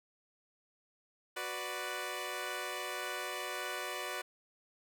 10% pulse chord, B minor, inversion second, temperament equal, 370 / 493.9 / 587.3 Hz, F#4 / B4 / D5, 0 / 0 / 0 cents, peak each -34 / -34 / -33 dBFS, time 1.36-4.22 s, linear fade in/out 10 ms, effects none

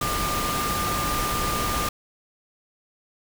sine tone in noise, 1200 Hz, D6, 37 cents sharp, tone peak -27 dBFS, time 0.01-1.89 s, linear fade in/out 5 ms, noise pink, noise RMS -27 dBFS, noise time 0.01-1.89 s, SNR -3 dB, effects none

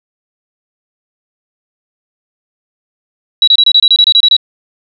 sine tone bursts, 3900 Hz, B7, 23 cents flat, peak -3 dBFS, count 12, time 3.42-4.366 s, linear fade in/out 2 ms, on 55 ms, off 26 ms, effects none

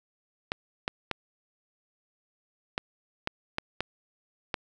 clicks, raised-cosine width 0.3 ms, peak -12 dBFS, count 8, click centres 0.519 / 0.879 / 1.113 / 2.779 / 3.274 / 3.584 / 3.806 / 4.542 s, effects none

